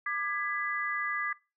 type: chord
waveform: sine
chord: G# diminished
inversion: second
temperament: just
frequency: 1196.1 / 1661.2 / 1993.5 Hz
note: D6 / G#6 / B6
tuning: +31 / 0 / +16 cents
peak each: -34 dBFS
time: 0.06-1.33 s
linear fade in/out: 5 ms
effects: noise-tail reverb RT60 0.3 s tail -22 dB re dry